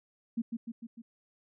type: tone with echo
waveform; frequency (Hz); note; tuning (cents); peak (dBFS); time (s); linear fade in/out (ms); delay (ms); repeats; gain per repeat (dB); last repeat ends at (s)
sine; 230.8; A#3; -17; -28; 0.37-0.42; 10; 150; 4; -4; 1.02
effects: none